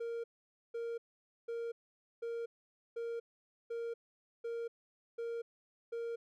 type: tone bursts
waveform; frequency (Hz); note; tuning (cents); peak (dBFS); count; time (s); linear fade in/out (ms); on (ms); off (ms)
triangle; 465.4; A#4; -3; -35; 9; 0-6.16; 10; 240; 500
effects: none